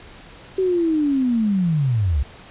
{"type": "linear sweep", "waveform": "sine", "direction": "down", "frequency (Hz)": [384.1, 61.74], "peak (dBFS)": -16, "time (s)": [0.58, 2.23], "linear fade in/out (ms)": 5, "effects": ["pink hiss -43 dBFS RMS until 2.5 s", "resampled to 8000 Hz"]}